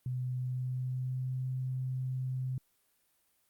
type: tone with pitch glide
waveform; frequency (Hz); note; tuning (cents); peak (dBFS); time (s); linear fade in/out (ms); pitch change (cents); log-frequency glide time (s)
sine; 126.5 to 129.23; B2 to C3; +42 to -21; -32; 0.06-2.58; 2; +37; 0.34-1.5
effects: white hiss -73 dBFS RMS until 3.49 s + Opus 32 kbps